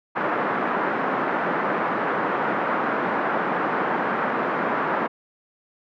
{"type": "band-pass noise", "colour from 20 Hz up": "white", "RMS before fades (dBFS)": -24, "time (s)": [0.15, 5.08], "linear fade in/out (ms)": 20, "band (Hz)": [180, 1500], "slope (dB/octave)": 24, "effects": []}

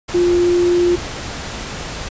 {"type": "tone in noise", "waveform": "sine", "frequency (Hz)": 351.2, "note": "F4", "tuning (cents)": 10, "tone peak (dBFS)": -11, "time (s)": [0.14, 0.96], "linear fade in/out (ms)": 10, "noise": "pink", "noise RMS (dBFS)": -27, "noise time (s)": [0.08, 2.09], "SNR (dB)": 13, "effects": ["resampled to 16000 Hz"]}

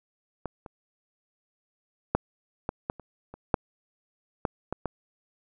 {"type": "clicks", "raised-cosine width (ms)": 1, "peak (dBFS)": [-18, -27, -7, -14, -14, -29, -28, -6, -11, -16, -15], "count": 11, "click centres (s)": [0.457, 0.662, 2.15, 2.691, 2.899, 2.997, 3.34, 3.542, 4.452, 4.726, 4.857], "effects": []}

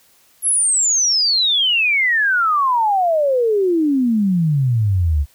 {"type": "exponential sweep", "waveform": "sine", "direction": "down", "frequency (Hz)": [11380, 68.4], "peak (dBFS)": -13, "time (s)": [0.42, 5.26], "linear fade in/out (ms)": 50, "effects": ["white hiss -54 dBFS RMS until 5.34 s"]}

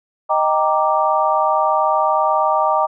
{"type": "chord", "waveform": "sine", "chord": "Eb major seventh", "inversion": "none", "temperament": "equal", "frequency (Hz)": [622.3, 784, 932.3, 1174.7], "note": ["Eb5", "G5", "Bb5", "D6"], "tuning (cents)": [0, 0, 0, 0], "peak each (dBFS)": -19, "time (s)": [0.29, 2.87], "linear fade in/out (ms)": 20, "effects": []}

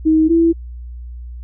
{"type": "tone pair in turn", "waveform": "sine", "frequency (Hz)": [315.6, 332.3], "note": ["D#4", "E4"], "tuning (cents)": [25, 14], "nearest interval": "minor second", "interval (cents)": 89, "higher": "second", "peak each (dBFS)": -9, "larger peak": "neither", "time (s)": [[0.05, 0.29], [0.29, 0.53]], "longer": "neither", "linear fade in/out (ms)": 20, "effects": ["added 60 Hz sine -28 dBFS peak until 1.43 s"]}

